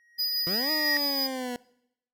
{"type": "tone with exponential growth", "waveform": "triangle", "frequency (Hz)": 1889, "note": "A#6", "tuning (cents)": 22, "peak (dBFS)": -21, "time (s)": [0, 0.97], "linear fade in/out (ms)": 0, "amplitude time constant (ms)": 210}
{"type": "tone with tremolo", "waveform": "square", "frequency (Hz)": 4944, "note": "D#8", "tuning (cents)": -12, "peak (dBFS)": -25, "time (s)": [0.18, 1.28], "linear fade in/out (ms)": 20, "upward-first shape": "sine", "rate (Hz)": 6, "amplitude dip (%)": 25}
{"type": "linear two-way sweep", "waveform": "20% pulse", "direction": "up then down", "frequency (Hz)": [164.81, 311.1, 242.5], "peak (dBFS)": -26, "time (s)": [0.47, 1.56], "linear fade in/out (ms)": 0, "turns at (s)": 0.71}
{"effects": ["noise-tail reverb RT60 0.8 s tail -22 dB re dry"]}